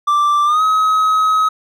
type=tone with pitch glide; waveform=triangle; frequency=1174.7 to 1273.6 Hz; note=D6 to D#6; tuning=0 to +40 cents; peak=-9 dBFS; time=0.07-1.49 s; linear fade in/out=10 ms; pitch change=+140 cents; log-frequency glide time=0.45-0.62 s; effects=none